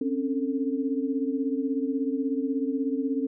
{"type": "tone cluster", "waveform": "sine", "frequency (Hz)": [264.5, 280.9, 448.2], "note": ["C4", "C#4", "A4"], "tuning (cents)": [19, 23, 32], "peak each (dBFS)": [-27, -29, -33], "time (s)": [0.01, 3.27], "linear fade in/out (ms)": 5, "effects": []}